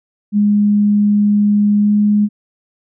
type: tone with pitch glide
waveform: sine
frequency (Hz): 206.6 to 208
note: G#3 to G#3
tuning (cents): -9 to +3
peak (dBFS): -9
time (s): 0.32-2.29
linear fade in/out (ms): 50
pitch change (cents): +12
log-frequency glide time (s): 1.8-1.91
effects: none